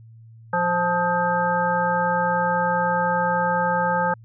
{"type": "harmonic tone with a mistuned harmonic", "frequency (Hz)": 175, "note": "F3", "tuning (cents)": 4, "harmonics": [1, 3, 5, 7, 9], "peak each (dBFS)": [-28, -25, -22, -27, -26], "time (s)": [0.53, 4.14], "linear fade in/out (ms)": 5, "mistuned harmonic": 7, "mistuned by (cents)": 47, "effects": ["added 113 Hz sine -43 dBFS peak until 4.24 s"]}